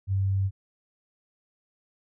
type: tone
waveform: sine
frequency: 97 Hz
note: G2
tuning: 18 cents flat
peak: -22 dBFS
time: 0.07-0.51 s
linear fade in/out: 50 ms
effects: none